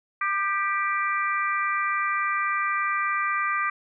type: harmonic tone with a mistuned harmonic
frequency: 392 Hz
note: G4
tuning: in tune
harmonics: 3 / 4 / 5 / 6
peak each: -25 / -31 / -29 / -32 dBFS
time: 0.21-3.7 s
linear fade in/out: 5 ms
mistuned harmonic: 3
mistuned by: +30 cents
effects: none